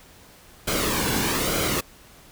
pink noise with flanger, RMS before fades -24 dBFS, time 0.67-1.81 s, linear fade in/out 10 ms, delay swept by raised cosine 1.1 to 1.6 ms, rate 1.1 Hz, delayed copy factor -0.55, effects pink hiss -50 dBFS RMS until 2.31 s

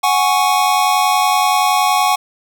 square chord, F# suspended second, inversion none, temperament equal, 740 / 830.6 / 1108.7 Hz, F#5 / G#5 / C#6, 0 / 0 / 0 cents, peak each -17 dBFS, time 0.03-2.16 s, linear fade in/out 10 ms, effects none

